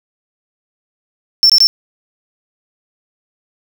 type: tone bursts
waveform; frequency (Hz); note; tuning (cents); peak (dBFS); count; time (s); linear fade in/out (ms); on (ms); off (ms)
triangle; 5390; E8; +38; -4; 3; 1.43-1.67; 0; 66; 21
effects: none